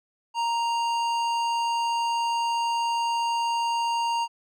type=tone with hard clipping; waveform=sine; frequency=932.3 Hz; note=A#5; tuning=in tune; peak=-25 dBFS; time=0.34-4.28 s; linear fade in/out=50 ms; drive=13 dB; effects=none